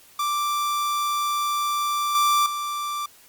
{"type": "tone with level steps", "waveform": "45% pulse", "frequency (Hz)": 1175, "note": "D6", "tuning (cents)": 1, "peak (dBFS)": [-22, -17, -26], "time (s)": [0.19, 3.06], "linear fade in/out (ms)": 5, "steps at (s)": [2.15, 2.46], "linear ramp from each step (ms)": 2, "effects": ["white hiss -52 dBFS RMS until 3.28 s", "Opus 48 kbps"]}